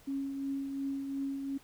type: tone with tremolo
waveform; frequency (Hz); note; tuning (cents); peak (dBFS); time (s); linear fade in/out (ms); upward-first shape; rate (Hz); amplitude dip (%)
sine; 274.6; C#4; -16; -31; 0.07-1.58; 10; triangle; 2.8; 45
effects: pink hiss -60 dBFS RMS until 1.63 s